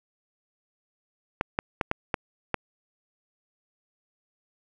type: clicks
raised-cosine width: 0.5 ms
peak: -9 dBFS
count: 6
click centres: 1.411 / 1.589 / 1.812 / 1.914 / 2.142 / 2.543 s
effects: none